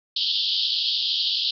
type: band-pass noise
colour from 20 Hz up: pink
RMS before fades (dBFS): -24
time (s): 0.16-1.51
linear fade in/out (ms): 5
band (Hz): 3000 to 4900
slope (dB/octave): 96
effects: none